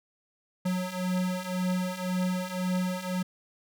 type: beating tone pair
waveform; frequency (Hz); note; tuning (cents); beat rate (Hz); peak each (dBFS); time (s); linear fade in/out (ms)
square; 181.8 / 183.7; F#3 / F#3; -30 / -12; 1.9; -33 / -30; 0.65-3.23; 10
effects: none